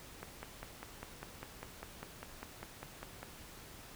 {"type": "click train", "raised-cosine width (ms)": 0.5, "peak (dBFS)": -28, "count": 16, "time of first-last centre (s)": [0.23, 3.23], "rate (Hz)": 5, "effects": ["pink hiss -53 dBFS RMS until 3.95 s"]}